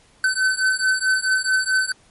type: beating tone pair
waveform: square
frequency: 1522 / 1526.6 Hz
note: F#6 / G6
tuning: +48 / -46 cents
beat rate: 4.6 Hz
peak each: -21 dBFS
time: 0.24-1.92 s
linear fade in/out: 2 ms
effects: pink hiss -55 dBFS RMS until 2.1 s + MP3 48 kbps